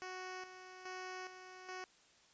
10% pulse tone with tremolo, 370 Hz, F#4, in tune, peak -36 dBFS, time 0.02-1.84 s, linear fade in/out 0 ms, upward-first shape square, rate 1.2 Hz, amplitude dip 60%, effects white hiss -67 dBFS RMS until 2.33 s + resampled to 16000 Hz

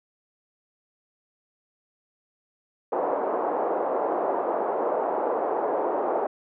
pink band-pass noise, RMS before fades -26 dBFS, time 2.92-6.27 s, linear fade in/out 5 ms, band 400 to 920 Hz, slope 24 dB/octave, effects none

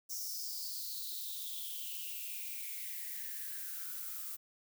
violet noise with high-pass filter sweep, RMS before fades -42 dBFS, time 0.09-4.37 s, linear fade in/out 20 ms, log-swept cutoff 5800 to 1200 Hz, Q 7.6, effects none

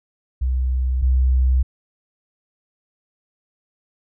sine tone pair in turn, 63.8 / 64.13 Hz, C2 / C2, -43 / -34 cents, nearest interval unison, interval 9 cents, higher second, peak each -17 / -13 dBFS, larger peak second, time 0.41-1.02 / 1.02-1.63 s, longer neither, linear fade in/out 10 ms, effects none

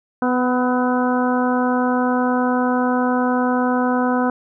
harmonic tone with a mistuned harmonic, 249.7 Hz, B3, 19 cents sharp, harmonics 1 / 2 / 3 / 4 / 5 / 6, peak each -18 / -23 / -24 / -25 / -28 / -28 dBFS, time 0.22-4.3 s, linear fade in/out 2 ms, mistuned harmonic 5, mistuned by +30 cents, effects none

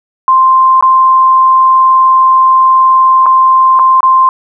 sine tone with dropouts, 1046.5 Hz, C6, in tune, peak -3 dBFS, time 0.28-4.29 s, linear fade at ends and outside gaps 1 ms, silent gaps 0.81-0.825 / 3.259-3.264 / 3.791-3.795 / 4.006-4.03 s, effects none

